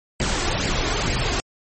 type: noise with flanger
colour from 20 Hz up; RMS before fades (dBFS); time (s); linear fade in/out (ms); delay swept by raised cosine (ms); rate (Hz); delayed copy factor
pink; -22; 0.2-1.4; 0; 0.4 to 2.9; 2.2; +0.5
effects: MP3 32 kbps